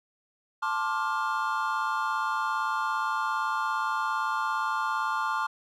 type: chord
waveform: triangle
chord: D minor seventh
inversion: second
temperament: just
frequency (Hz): 881 / 1057.2 / 1174.7 / 1409.6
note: A5 / C6 / D6 / F6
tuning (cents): +2 / +18 / 0 / +16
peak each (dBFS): -30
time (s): 0.62-5.47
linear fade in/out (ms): 10
effects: none